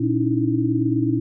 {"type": "tone cluster", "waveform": "sine", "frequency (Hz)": [119, 279.6, 308.7, 327.1], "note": ["A#2", "C#4", "D#4", "E4"], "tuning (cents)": [36, 15, -14, -13], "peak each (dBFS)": -23, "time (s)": [0, 1.2], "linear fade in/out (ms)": 10, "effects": []}